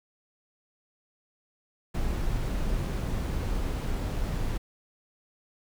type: noise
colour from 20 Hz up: brown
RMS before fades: -29 dBFS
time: 1.94-4.58 s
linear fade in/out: 10 ms
effects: none